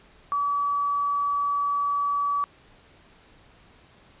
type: tone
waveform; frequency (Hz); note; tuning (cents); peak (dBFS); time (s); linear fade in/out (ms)
sine; 1145; D6; -44; -22; 0.32-2.44; 0
effects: pink hiss -55 dBFS RMS until 4.2 s + resampled to 8000 Hz